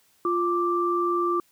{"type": "tone pair together", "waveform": "sine", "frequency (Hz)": [349.2, 1174.6], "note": ["F4", "D6"], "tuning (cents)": [0, 0], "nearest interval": "octave + major sixth", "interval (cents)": 2100, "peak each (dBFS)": -24, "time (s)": [0.25, 1.4], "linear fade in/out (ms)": 2, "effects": ["white hiss -63 dBFS RMS until 1.51 s"]}